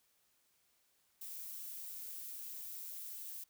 violet noise with amplitude modulation, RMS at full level -45 dBFS, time 1.21-3.44 s, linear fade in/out 5 ms, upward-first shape sine, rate 172 Hz, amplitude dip 35%, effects white hiss -75 dBFS RMS until 3.49 s

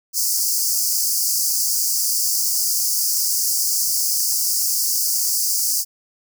pink high-pass noise, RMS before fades -20 dBFS, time 0.13-5.85 s, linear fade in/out 50 ms, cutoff 4700 Hz, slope 96 dB/octave, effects none

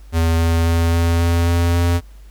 square tone with pitch steps, 82.41 / 83.03 / 83.66 / 84.29 / 84.92 / 85.56 / 86.21 Hz, E2 / E2 / E2 / E2 / F2 / F2 / F2, 0 / +13 / +26 / +39 / -48 / -35 / -22 cents, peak -14 dBFS, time 0.12-2.01 s, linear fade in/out 50 ms, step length 270 ms, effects added 50 Hz sine -37 dBFS peak until 2.3 s + pink hiss -54 dBFS RMS until 2.3 s

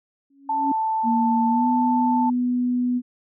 sine tone with exponential growth, 277.2 Hz, C#4, in tune, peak -19 dBFS, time 0.3-0.72 s, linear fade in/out 5 ms, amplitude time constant 91 ms
sine tone, 883 Hz, A5, 6 cents sharp, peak -20 dBFS, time 0.49-2.3 s, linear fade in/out 5 ms
sine tone with pitch glide, 233.1 to 247 Hz, A#3 to B3, 0 to 0 cents, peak -19 dBFS, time 1.03-3.02 s, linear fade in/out 50 ms, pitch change +100 cents, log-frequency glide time 1.49-1.67 s
effects none

